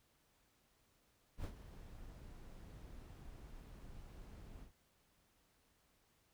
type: noise with ADSR envelope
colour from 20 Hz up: brown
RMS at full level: -42 dBFS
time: 1.37-4.72 s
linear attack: 72 ms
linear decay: 72 ms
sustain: -12 dB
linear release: 110 ms
effects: pink hiss -75 dBFS RMS until 6.33 s